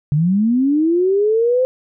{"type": "linear sweep", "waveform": "sine", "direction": "up", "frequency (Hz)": [140, 519], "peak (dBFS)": -12, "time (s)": [0.12, 1.65], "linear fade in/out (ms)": 0, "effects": []}